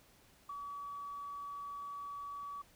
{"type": "tone with ADSR envelope", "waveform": "sine", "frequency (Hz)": 1140, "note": "C#6", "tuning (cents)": 48, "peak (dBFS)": -38, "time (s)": [0.49, 2.62], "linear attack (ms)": 7, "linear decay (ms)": 12, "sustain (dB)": -3, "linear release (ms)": 8, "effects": ["tanh soft clip ceiling -35 dBFS", "pink hiss -65 dBFS RMS until 2.75 s"]}